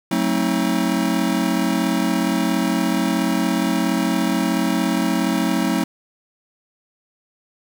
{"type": "chord", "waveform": "square", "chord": "F# diminished seventh", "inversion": "none", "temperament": "just", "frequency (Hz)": [185, 222, 266.4, 319.7], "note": ["F#3", "A3", "C4", "Eb4"], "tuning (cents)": [0, 16, 31, 47], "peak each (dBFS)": -24, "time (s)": [0.11, 5.84], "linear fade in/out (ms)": 5, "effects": ["8-bit"]}